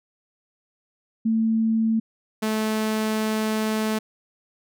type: tone pair in turn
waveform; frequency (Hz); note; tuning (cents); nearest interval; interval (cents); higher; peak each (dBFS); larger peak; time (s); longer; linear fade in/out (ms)
sine / sawtooth; 223.4 / 217.4; A3 / A3; +27 / -21; unison; 48; first; -18; neither; 1.25-2 / 2.42-3.99; second; 10
effects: none